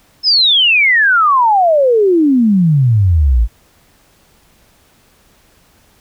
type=exponential sweep; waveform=sine; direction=down; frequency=5290 to 51.91 Hz; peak=-7 dBFS; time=0.23-3.48 s; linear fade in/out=50 ms; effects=pink hiss -51 dBFS RMS until 6 s